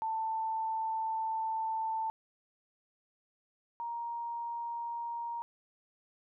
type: tone pair in turn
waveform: sine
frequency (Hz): 888 / 937.6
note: A5 / A#5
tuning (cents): +16 / +10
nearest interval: minor second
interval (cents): 94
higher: second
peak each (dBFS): -31 / -35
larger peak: first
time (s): 0.02-2.1 / 3.8-5.42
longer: first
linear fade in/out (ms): 0
effects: none